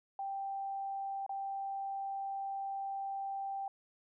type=tone with dropouts; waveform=sine; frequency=785 Hz; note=G5; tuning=2 cents sharp; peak=-36 dBFS; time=0.19-3.68 s; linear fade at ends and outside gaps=2 ms; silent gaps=1.264-1.293 s; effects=none